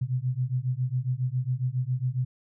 sine beating tone pair, 123.47 / 130.77 Hz, B2 / C3, 0 / -1 cents, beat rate 7.3 Hz, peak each -28 dBFS, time 0.01-2.25 s, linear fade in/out 10 ms, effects none

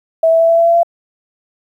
sine tone with pitch steps, 652 / 656.9 / 661.9 / 666.9 / 671.9 / 676.9 / 682 Hz, E5 / E5 / E5 / E5 / E5 / E5 / F5, -19 / -6 / +7 / +20 / +33 / +46 / -41 cents, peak -7 dBFS, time 0.23-0.832 s, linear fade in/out 5 ms, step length 86 ms, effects 8-bit

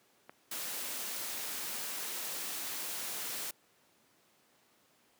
click, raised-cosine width 0.5 ms, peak -32 dBFS, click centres 0.295 s
white noise, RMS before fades -39 dBFS, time 0.51-3.51 s, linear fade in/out 5 ms
effects pink hiss -68 dBFS RMS until 5.19 s + high-pass 200 Hz 12 dB/octave

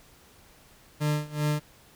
40% pulse tone with tremolo, 149.7 Hz, D3, 33 cents sharp, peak -22 dBFS, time 1-1.6 s, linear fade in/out 20 ms, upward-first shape sine, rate 2.6 Hz, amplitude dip 90%, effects pink hiss -56 dBFS RMS until 1.95 s

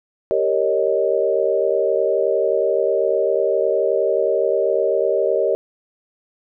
sine chord, Eb dominant seventh, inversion first, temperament equal with one note detuned, 392 / 463.5 / 554.4 / 622.3 Hz, G4 / Bb4 / Db5 / Eb5, 0 / -10 / 0 / 0 cents, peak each -21 dBFS, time 0.31-5.55 s, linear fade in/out 0 ms, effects none

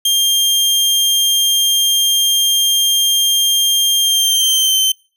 sawtooth tone with pitch glide, 3200 to 3096 Hz, G7 to G7, +35 to -22 cents, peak -8 dBFS, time 0.05-4.92 s, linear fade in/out 5 ms, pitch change -57 cents, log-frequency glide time 4.01-4.8 s, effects noise-tail reverb RT60 0.4 s tail -25 dB re dry

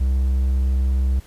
triangle tone, 65.41 Hz, C2, in tune, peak -14 dBFS, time 0-1.2 s, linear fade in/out 10 ms, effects pink hiss -50 dBFS RMS until 1.26 s + resampled to 32000 Hz

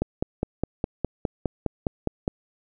click train, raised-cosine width 2 ms, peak -10 dBFS, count 12, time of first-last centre 0.02-2.279 s, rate 4.87 Hz, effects none

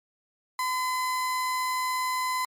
35% pulse tone, 1017 Hz, C6, 50 cents flat, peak -24 dBFS, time 0.59-2.45 s, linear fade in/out 2 ms, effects MP3 64 kbps

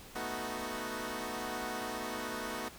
10% pulse chord, B dominant seventh, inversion third, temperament equal, 220 / 246.9 / 311.1 / 370 Hz, A3 / B3 / D#4 / F#4, 0 / 0 / 0 / 0 cents, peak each -34 / -33 / -35 / -35 dBFS, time 0.15-2.69 s, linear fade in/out 10 ms, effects pink hiss -52 dBFS RMS until 2.78 s

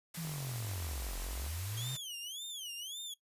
white noise, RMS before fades -45 dBFS, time 0.14-1.97 s, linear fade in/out 5 ms
sine linear two-way sweep, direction down then up, 170 to 37.54 to 135.9 Hz, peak -38 dBFS, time 0.17-1.96 s, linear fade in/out 10 ms, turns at 1.19 s
click train, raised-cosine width 1 ms, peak -35 dBFS, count 56, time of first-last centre 0.25-1.464 s, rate 45.3 Hz
sawtooth tone with vibrato, 3179 Hz, G7, 24 cents sharp, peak -38 dBFS, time 1.77-3.14 s, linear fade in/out 5 ms, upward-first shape sine, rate 1.8 Hz, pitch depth 230 cents each way
effects noise-tail reverb RT60 0.1 s tail -17 dB re dry + resampled to 32000 Hz

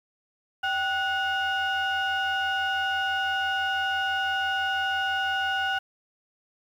sine tone cluster, 775 / 1469 / 2851 Hz, G5 / F#6 / F7, -20 / -13 / +35 cents, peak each -27 / -25 / -30 dBFS, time 0.63-5.79 s, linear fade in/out 10 ms, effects tanh soft clip ceiling -20 dBFS + 9-bit

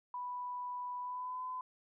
sine tone with pitch glide, 987.8 to 1013.8 Hz, B5 to B5, 0 to +45 cents, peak -38 dBFS, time 0.14-1.61 s, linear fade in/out 2 ms, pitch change +45 cents, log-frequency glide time 1-1.44 s, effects none

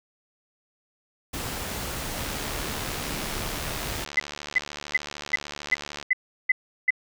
pink noise, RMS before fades -32 dBFS, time 1.33-4.05 s, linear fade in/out 10 ms
click train, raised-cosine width 0.2 ms, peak -17 dBFS, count 283, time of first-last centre 2.18-6.027 s, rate 73.3 Hz
sine tone bursts, 2019 Hz, B6, 38 cents sharp, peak -16 dBFS, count 8, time 4.17-6.906 s, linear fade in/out 5 ms, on 27 ms, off 360 ms
effects none

